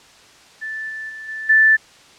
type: tone with level steps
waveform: sine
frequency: 1760 Hz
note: A6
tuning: in tune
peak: -25 / -27 / -31 / -26 / -9 dBFS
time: 0.61-1.77 s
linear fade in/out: 20 ms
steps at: 0.89 / 1.09 / 1.28 / 1.49 s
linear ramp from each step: 10 ms
effects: white hiss -47 dBFS RMS until 2.18 s + low-pass 6000 Hz 12 dB/octave

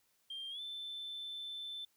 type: tone with pitch glide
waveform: sine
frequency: 3183 to 3532 Hz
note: G7 to A7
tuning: +26 to +6 cents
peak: -40 dBFS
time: 0.3-1.85 s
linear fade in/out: 5 ms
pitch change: +180 cents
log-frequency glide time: 0.5-0.61 s
effects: tanh soft clip ceiling -38 dBFS + white hiss -75 dBFS RMS until 1.96 s

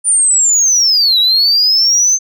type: linear two-way sweep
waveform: sine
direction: down then up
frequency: 9320 to 3820 to 6290 Hz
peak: -6 dBFS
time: 0.04-2.19 s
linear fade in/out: 50 ms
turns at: 1.19 s
effects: tanh soft clip ceiling -5 dBFS

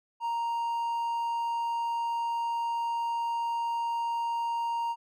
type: tone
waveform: triangle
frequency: 932.3 Hz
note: A#5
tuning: in tune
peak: -26 dBFS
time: 0.2-4.96 s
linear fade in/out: 50 ms
effects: none

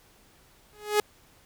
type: tone with exponential growth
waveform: sawtooth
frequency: 419 Hz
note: G#4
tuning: 15 cents sharp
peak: -14 dBFS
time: 0.73-1 s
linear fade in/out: 2 ms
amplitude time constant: 57 ms
effects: pink hiss -59 dBFS RMS until 1.45 s

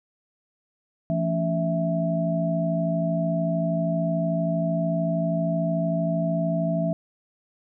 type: tone cluster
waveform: sine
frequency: 168.6 / 221.7 / 280.4 / 657 Hz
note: E3 / A3 / C#4 / E5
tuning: +39 / +13 / +20 / -6 cents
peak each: -24 / -33 / -31 / -26 dBFS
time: 1.1-6.93 s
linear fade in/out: 0 ms
effects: none

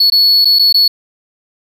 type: tone with dropouts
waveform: triangle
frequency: 4400 Hz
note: C#8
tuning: 14 cents flat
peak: -5 dBFS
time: 0-0.88 s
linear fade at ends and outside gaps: 5 ms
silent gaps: 0.101-0.12 / 0.447-0.453 / 0.588-0.593 / 0.727-0.742 s
effects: none

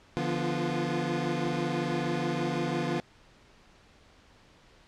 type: tone cluster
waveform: 25% pulse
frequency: 146.2 / 171.6 / 245 / 349.3 Hz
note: D3 / F3 / B3 / F4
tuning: -7 / -30 / -14 / 0 cents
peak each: -30 dBFS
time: 0.17-3 s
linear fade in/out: 0 ms
effects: pink hiss -58 dBFS RMS until 4.87 s + low-pass 5000 Hz 12 dB/octave

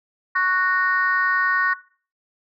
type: chord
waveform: sine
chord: F# major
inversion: second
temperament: just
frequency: 1110 / 1480 / 1850 Hz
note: C#6 / F#6 / A#6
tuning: +2 / 0 / -14 cents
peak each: -21 dBFS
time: 0.35-1.74 s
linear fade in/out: 10 ms
effects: noise-tail reverb RT60 0.4 s tail -17 dB re dry + tanh soft clip ceiling -8 dBFS

